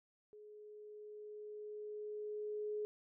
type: tone with level ramp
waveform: sine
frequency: 421.5 Hz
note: G#4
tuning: 26 cents sharp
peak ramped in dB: -54 to -37 dBFS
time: 0.33-2.85 s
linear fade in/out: 0 ms
effects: none